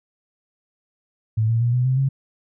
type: tone with pitch steps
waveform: sine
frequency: 110 / 114.67 / 119.54 / 124.62 / 129.91 / 135.43 Hz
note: A2 / A#2 / A#2 / B2 / C3 / C#3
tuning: 0 / -28 / +44 / +16 / -12 / -40 cents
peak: -16 dBFS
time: 1.37-2.09 s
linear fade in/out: 10 ms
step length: 120 ms
effects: none